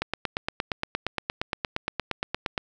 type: click train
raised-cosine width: 0.3 ms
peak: -10 dBFS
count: 23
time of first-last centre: 0.02-2.578 s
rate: 8.6 Hz
effects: none